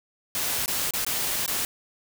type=noise with dropouts; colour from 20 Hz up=white; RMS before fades=-27 dBFS; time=0.35-1.65 s; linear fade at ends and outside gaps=1 ms; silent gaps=0.66-0.679 / 0.908-0.936 / 1.048-1.065 / 1.462-1.478 s; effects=none